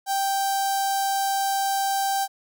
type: tone with notch filter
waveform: sawtooth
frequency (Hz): 784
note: G5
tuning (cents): 0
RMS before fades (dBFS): -24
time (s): 0.06-2.28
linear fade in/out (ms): 50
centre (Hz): 2200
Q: 0.6
effects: none